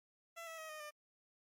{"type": "tone with pitch steps", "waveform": "15% pulse", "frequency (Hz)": [670, 651.7, 633.9, 616.5, 599.7], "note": ["E5", "E5", "D#5", "D#5", "D5"], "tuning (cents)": [28, -20, 32, -16, 36], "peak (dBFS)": -40, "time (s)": [0.36, 0.91], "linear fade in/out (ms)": 20, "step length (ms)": 110, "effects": ["MP3 64 kbps"]}